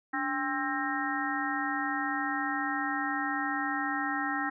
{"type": "harmonic tone with a mistuned harmonic", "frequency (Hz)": 265.6, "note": "C4", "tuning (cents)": 26, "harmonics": [1, 3, 4, 5, 6, 7], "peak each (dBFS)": [-35, -35, -40, -36, -38, -34], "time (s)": [0.13, 4.5], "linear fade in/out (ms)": 10, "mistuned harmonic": 1, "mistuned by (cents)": 150, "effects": []}